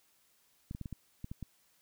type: clicks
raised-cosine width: 5 ms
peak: -28 dBFS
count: 8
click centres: 0.711 / 0.749 / 0.813 / 0.858 / 0.927 / 1.244 / 1.315 / 1.427 s
effects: white hiss -70 dBFS RMS until 1.81 s